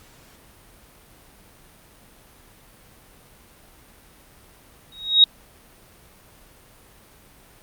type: tone with exponential growth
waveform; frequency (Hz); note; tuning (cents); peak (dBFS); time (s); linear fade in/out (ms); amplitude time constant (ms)
sine; 3780; A#7; +23; -6; 4.92-5.24; 2; 69
effects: pink hiss -51 dBFS RMS until 7.62 s + Opus 48 kbps